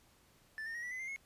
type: tone with pitch steps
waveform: triangle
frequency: 1760 / 1823.1 / 1888.5 / 1956.2 / 2026 / 2099 / 2174 Hz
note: A6 / A#6 / A#6 / B6 / B6 / C7 / C#7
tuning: 0 / -39 / +22 / -17 / +44 / +5 / -34 cents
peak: -38 dBFS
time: 0.58-1.161 s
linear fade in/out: 0 ms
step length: 83 ms
effects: pink hiss -67 dBFS RMS until 1.25 s + resampled to 32000 Hz